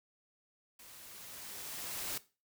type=noise with level ramp; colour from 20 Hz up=white; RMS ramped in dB=-55 to -38 dBFS; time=0.79-2.18 s; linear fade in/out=5 ms; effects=noise-tail reverb RT60 0.3 s tail -17 dB re dry